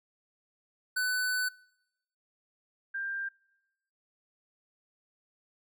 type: tone pair in turn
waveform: square / sine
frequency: 1500 / 1589.2 Hz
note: F#6 / G6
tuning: +23 / +23 cents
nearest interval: minor second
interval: 100 cents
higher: second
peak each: -28 / -32 dBFS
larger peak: first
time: 0.96-1.49 / 2.94-3.29 s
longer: first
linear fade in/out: 10 ms
effects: noise-tail reverb RT60 0.9 s tail -26 dB re dry